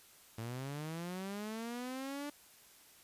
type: linear sweep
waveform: sawtooth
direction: up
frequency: 110 to 293.7 Hz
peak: -36 dBFS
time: 0.38-2.3 s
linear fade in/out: 5 ms
effects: white hiss -61 dBFS RMS until 3.03 s + resampled to 32000 Hz